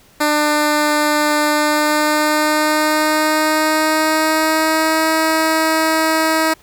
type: tone with pitch glide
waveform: 10% pulse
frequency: 299.2 to 318.8 Hz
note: D4 to D#4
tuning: +32 to +42 cents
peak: -5 dBFS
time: 0.2-6.54 s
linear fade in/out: 10 ms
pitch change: +110 cents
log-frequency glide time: 1.47-5.1 s
effects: pink hiss -49 dBFS RMS until 6.62 s